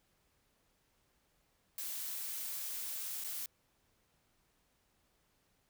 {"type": "noise with dropouts", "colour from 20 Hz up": "blue", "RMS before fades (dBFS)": -41, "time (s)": [1.78, 3.46], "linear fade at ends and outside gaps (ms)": 2, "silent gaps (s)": [3.24, 3.244], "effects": ["pink hiss -75 dBFS RMS until 5.69 s"]}